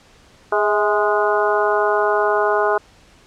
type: harmonic tone with a mistuned harmonic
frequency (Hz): 207.7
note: G#3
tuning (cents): 0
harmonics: 2 / 3 / 4 / 5 / 6 / 7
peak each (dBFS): -19 / -21 / -22 / -23 / -24 / -24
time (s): 0.52-2.78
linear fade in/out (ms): 5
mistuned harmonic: 3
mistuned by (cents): +51
effects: pink hiss -50 dBFS RMS until 3.26 s + low-pass 7000 Hz 12 dB/octave